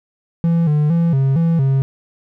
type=tone with pitch steps; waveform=triangle; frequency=167.8 / 149.9 / 168.3 / 135.1 / 166.3 / 135 Hz; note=E3 / D3 / E3 / C#3 / E3 / C#3; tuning=+31 / +36 / +36 / -44 / +16 / -45 cents; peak=-10 dBFS; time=0.44-1.82 s; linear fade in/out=0 ms; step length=230 ms; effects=none